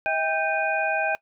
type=tone cluster; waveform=sine; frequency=640 / 798 / 1560 / 2464 Hz; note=D#5 / G5 / G6 / D#7; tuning=+49 / +31 / -9 / -17 cents; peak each=-27 dBFS; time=0.06-1.15 s; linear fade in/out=0 ms; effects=noise-tail reverb RT60 0.1 s tail -21 dB re dry